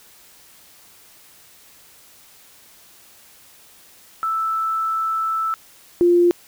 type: tone pair in turn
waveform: sine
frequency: 1318.5 / 349.2 Hz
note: E6 / F4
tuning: 0 / 0 cents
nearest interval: octave + major seventh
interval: 2300 cents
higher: first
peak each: -19 / -11 dBFS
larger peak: second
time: 4.23-5.54 / 6.01-6.31 s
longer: first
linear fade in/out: 0 ms
effects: white hiss -49 dBFS RMS until 6.47 s

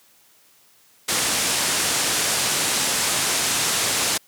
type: low-pass noise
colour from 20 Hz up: white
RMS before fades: -22 dBFS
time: 1.08-4.18 s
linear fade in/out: 10 ms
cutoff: 9800 Hz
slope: 24 dB/octave
effects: white hiss -56 dBFS RMS until 4.27 s + high-pass 100 Hz 12 dB/octave

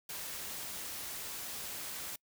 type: noise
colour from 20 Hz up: white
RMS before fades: -42 dBFS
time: 0.09-2.16 s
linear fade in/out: 5 ms
effects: noise-tail reverb RT60 0.1 s tail -26 dB re dry

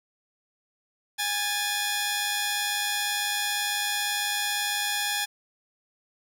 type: tone pair together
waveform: 10% pulse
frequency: 824 / 1746 Hz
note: G#5 / A6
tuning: -14 / -14 cents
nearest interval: octave + minor second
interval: 1300 cents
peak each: -20 dBFS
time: 1.18-5.26 s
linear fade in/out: 20 ms
effects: none

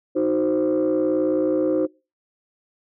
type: chord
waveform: sine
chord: C diminished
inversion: first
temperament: equal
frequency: 311.1 / 370 / 523.3 Hz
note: Eb4 / Gb4 / C5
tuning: 0 / 0 / 0 cents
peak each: -20 / -22 / -21 dBFS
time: 0.15-1.87 s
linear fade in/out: 20 ms
effects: noise-tail reverb RT60 0.3 s tail -25 dB re dry + tanh soft clip ceiling -13 dBFS

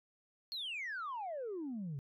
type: exponential sweep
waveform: sine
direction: down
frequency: 4383 to 130.7 Hz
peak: -37 dBFS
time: 0.52-1.99 s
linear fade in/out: 0 ms
effects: tanh soft clip ceiling -36 dBFS

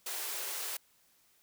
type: high-pass noise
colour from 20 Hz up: white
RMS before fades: -38 dBFS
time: 0.06-0.77 s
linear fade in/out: 5 ms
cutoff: 330 Hz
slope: 96 dB/octave
effects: white hiss -68 dBFS RMS until 1.42 s

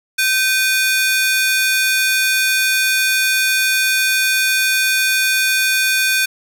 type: ring-modulated tone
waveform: sawtooth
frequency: 2000 Hz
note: B6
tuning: 21 cents sharp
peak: -7 dBFS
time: 0.18-6.26 s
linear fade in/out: 10 ms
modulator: 454 Hz
effects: none

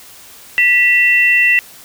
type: tone pair together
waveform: sine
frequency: 1963.1 / 2700 Hz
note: B6 / E7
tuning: -11 / +41 cents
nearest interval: tritone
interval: 552 cents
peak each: -11 dBFS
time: 0.58-1.59 s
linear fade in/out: 0 ms
effects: white hiss -39 dBFS RMS until 1.84 s

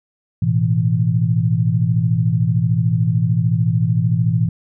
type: chord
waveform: sine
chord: A suspended second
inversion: none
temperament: equal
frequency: 110 / 123.47 / 164.81 Hz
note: A2 / B2 / E3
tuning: 0 / 0 / 0 cents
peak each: -18 dBFS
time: 0.42-4.49 s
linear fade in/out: 5 ms
effects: none

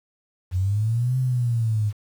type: linear two-way sweep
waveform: sine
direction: up then down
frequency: 87.9 to 130.5 to 102.7 Hz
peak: -19 dBFS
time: 0.51-1.93 s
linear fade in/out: 50 ms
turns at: 1.18 s
effects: 8-bit

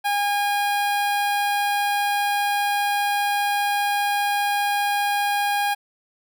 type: tone with notch filter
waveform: sawtooth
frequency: 815 Hz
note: G#5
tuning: 33 cents flat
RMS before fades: -22 dBFS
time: 0.04-5.75 s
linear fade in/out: 20 ms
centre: 6500 Hz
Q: 1.5
effects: none

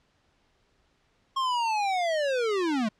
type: linear sweep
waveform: square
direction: down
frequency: 1082 to 203.6 Hz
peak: -25 dBFS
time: 1.36-2.89 s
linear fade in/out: 10 ms
effects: pink hiss -68 dBFS RMS until 2.99 s + low-pass 5000 Hz 12 dB/octave

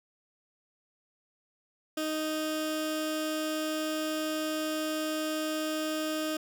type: tone with notch filter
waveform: 15% pulse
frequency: 310.9 Hz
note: D#4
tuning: 1 cent flat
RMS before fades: -32 dBFS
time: 1.97-6.37 s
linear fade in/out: 5 ms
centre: 950 Hz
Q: 1.9
effects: none

